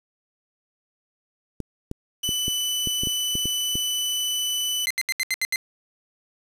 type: clicks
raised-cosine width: 3 ms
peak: -17 dBFS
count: 10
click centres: 1.603 / 1.914 / 2.291 / 2.481 / 2.873 / 3.035 / 3.072 / 3.354 / 3.456 / 3.755 s
type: tone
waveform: sawtooth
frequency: 2991 Hz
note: F#7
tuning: 18 cents sharp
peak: -20 dBFS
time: 2.23-4.86 s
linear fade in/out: 10 ms
type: tone bursts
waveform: sawtooth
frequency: 2070 Hz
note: C7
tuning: 19 cents flat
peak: -18 dBFS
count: 7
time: 4.87-5.559 s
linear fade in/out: 0 ms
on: 35 ms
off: 74 ms
effects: resampled to 32000 Hz + 7-bit